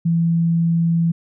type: tone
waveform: sine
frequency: 167.2 Hz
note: E3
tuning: 25 cents sharp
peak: -14 dBFS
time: 0.05-1.12 s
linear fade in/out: 10 ms
effects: none